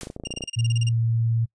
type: noise with exponential decay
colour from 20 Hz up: white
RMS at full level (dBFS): -33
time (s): 0.01-0.17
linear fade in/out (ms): 0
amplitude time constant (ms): 34
type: clicks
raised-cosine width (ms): 2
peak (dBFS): -21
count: 12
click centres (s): 0.033 / 0.071 / 0.101 / 0.164 / 0.199 / 0.237 / 0.271 / 0.306 / 0.339 / 0.374 / 0.408 / 0.438
type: tone bursts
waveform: sawtooth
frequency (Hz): 2808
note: F7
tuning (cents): +9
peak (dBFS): -25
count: 12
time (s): 0.25-0.891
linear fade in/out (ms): 5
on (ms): 25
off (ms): 31
type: tone with pitch glide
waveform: sine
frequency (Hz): 115.8 to 114.73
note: A#2 to A#2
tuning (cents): -11 to -27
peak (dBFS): -19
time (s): 0.56-1.46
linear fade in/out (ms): 20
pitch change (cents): -16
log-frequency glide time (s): 0.92-0.97
effects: noise-tail reverb RT60 0.1 s tail -25 dB re dry + resampled to 22050 Hz